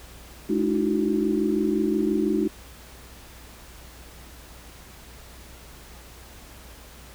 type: tone cluster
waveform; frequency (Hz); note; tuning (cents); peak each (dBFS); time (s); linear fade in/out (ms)
sine; 211.5 / 299.2 / 325 / 372.4; G#3 / D4 / E4 / F#4; +32 / +32 / -24 / +11; -26; 0.49-2.48; 10
effects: added 60 Hz sine -47 dBFS peak until 7.14 s + pink hiss -47 dBFS RMS until 7.14 s